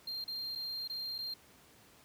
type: tone with dropouts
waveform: triangle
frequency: 4189 Hz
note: C8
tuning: 1 cent sharp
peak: -36 dBFS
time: 0.07-1.34 s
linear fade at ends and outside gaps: 5 ms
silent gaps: 0.242-0.278 / 0.552-0.556 / 0.877-0.897 / 1.182-1.186 s
effects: pink hiss -61 dBFS RMS until 2.04 s + high-pass 80 Hz 12 dB/octave